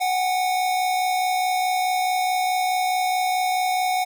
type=tone pair together; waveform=square; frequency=738 / 802.7 Hz; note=F#5 / G5; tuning=-5 / +41 cents; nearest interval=minor second; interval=146 cents; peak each=-21 / -30 dBFS; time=0-4.05 s; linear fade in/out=20 ms; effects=none